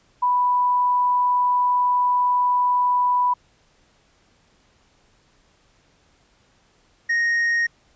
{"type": "tone pair in turn", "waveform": ["sine", "triangle"], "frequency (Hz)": [987.8, 1864.7], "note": ["B5", "A#6"], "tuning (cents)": [0, 0], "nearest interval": "major seventh", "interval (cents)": 1100, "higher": "second", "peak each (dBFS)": -16, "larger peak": "neither", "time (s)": [[0.22, 3.34], [7.09, 7.67]], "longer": "first", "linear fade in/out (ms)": 10, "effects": ["pink hiss -60 dBFS RMS until 7.95 s", "resampled to 16000 Hz"]}